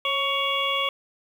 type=harmonic tone with a mistuned harmonic; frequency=560 Hz; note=C#5; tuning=18 cents sharp; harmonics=1 / 2 / 4 / 5 / 6; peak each=-31 / -27 / -29 / -29 / -28 dBFS; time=0.05-0.89 s; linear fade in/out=2 ms; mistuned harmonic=1; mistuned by=-39 cents; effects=8-bit